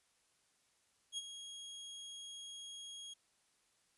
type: tone with ADSR envelope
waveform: sawtooth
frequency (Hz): 3284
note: G#7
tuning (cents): -20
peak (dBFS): -34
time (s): 1.12-3.14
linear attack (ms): 57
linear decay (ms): 31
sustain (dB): -10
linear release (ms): 9
effects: white hiss -75 dBFS RMS until 3.97 s + resampled to 24000 Hz